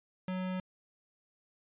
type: tone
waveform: square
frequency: 185 Hz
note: F#3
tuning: in tune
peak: -34 dBFS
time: 0.28-0.6 s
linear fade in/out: 2 ms
effects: resampled to 8000 Hz